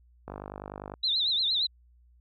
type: click train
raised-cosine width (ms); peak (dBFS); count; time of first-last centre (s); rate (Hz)
1; -24; 34; 0.28-0.939; 50.1
type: tone with vibrato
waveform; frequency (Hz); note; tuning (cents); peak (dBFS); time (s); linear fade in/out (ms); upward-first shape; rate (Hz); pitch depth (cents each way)
sine; 3836; A#7; +49; -24; 1.03-1.67; 10; triangle; 8.6; 170
effects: added 60 Hz sine -57 dBFS peak until 2.2 s